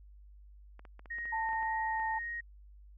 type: clicks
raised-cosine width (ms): 0.5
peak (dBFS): -37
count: 10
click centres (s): 0.794 / 0.852 / 0.994 / 1.058 / 1.185 / 1.255 / 1.49 / 1.531 / 1.628 / 1.998
type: tone with vibrato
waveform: sine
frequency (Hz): 1864.7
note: A#6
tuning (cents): 0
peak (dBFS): -36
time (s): 1.1-2.41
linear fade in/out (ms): 10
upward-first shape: sine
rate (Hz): 1.8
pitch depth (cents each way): 11
type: tone with pitch glide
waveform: sine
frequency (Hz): 888 to 881.4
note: A5 to A5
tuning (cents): +16 to +3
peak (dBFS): -32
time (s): 1.32-2.19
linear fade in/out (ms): 10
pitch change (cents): -13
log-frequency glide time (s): 1.44-1.85
effects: added 50 Hz sine -52 dBFS peak until 2.97 s